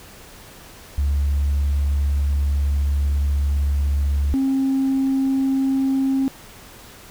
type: tone pair in turn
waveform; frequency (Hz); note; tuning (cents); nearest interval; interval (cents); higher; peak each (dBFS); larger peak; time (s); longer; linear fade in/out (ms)
sine; 71 / 268.1; C#2 / C4; +42 / +42; octave + major seventh; 2300; second; -15; neither; 0.98-4.34 / 4.34-6.28; first; 0
effects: tanh soft clip ceiling -14 dBFS + pink hiss -43 dBFS RMS until 7.1 s